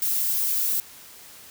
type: noise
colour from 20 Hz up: violet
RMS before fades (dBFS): -24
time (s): 0.02-0.8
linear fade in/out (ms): 0
effects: white hiss -46 dBFS RMS until 1.5 s